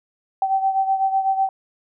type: beating tone pair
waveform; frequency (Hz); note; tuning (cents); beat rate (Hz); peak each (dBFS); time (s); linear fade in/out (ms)
sine; 771 / 779; G5 / G5; -29 / -11; 8; -18 / -24; 0.42-1.49; 2
effects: none